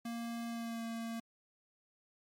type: tone with pitch glide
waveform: square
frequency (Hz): 233.1 to 228.8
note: A#3 to A#3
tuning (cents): 0 to -32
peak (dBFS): -39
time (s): 0.05-1.2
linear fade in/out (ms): 5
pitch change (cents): -32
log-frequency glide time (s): 0.48-0.83
effects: MP3 64 kbps